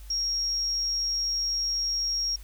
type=tone; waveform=sine; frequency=5588 Hz; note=F8; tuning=in tune; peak=-25 dBFS; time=0.1-2.36 s; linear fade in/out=5 ms; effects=added 50 Hz sine -41 dBFS peak until 2.43 s + white hiss -55 dBFS RMS until 2.43 s